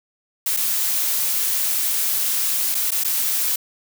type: noise with dropouts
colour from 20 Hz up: blue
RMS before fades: -21 dBFS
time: 0.46-3.56 s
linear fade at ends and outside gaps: 5 ms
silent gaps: 0.566-0.57 / 2.746-2.75 / 2.908-2.917 / 3.037-3.046 s
effects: none